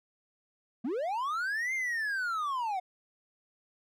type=linear two-way sweep; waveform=triangle; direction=up then down; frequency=208.2 to 2132 to 715 Hz; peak=-28 dBFS; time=0.84-2.8 s; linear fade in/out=10 ms; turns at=1.74 s; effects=none